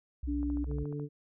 sine tone with vibrato, 62.9 Hz, B1, 32 cents sharp, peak -33 dBFS, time 0.23-0.84 s, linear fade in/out 5 ms, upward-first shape sine, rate 7.6 Hz, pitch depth 15 cents each way
sine tone, 289.8 Hz, D4, 23 cents flat, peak -31 dBFS, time 0.27-0.65 s, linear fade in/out 20 ms
click train, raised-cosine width 1 ms, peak -36 dBFS, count 9, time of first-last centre 0.43-0.997 s, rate 14.1 Hz
harmonic tone, 146 Hz, D3, 10 cents flat, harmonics 1 / 2 / 3, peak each -36 / -40 / -41 dBFS, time 0.66-1.09 s, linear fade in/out 50 ms
effects none

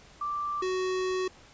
sine / square tone pair in turn, 1174.7 / 371.8 Hz, D6 / F#4, 0 / +8 cents, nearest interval octave + minor sixth, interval 1992 cents, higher first, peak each -29 / -28 dBFS, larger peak second, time 0.21-0.62 / 0.62-1.28 s, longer second, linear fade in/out 5 ms, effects pink hiss -54 dBFS RMS until 1.53 s + resampled to 16000 Hz

